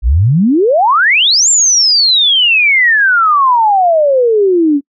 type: exponential two-way sweep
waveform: sine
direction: up then down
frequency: 51 to 7500 to 274.2 Hz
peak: -6 dBFS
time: 0.02-4.81 s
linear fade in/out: 50 ms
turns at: 1.49 s
effects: noise-tail reverb RT60 0.1 s tail -25 dB re dry